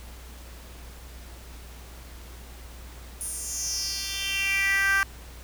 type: tone with high-pass filter sweep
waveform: 10% pulse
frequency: 392 Hz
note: G4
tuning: in tune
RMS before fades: -27 dBFS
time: 3.21-5.03 s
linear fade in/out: 0 ms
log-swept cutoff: 9800 to 1400 Hz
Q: 4.6
effects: added 60 Hz sine -42 dBFS peak until 5.43 s + pink hiss -48 dBFS RMS until 5.43 s